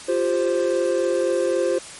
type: chord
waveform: triangle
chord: F suspended second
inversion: none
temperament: just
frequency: 349.2 / 392.9 / 523.8 Hz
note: F4 / G4 / C5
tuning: 0 / +4 / +2 cents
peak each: -21 / -23 / -19 dBFS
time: 0.08-1.79 s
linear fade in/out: 10 ms
effects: white hiss -38 dBFS RMS until 1.99 s + MP3 48 kbps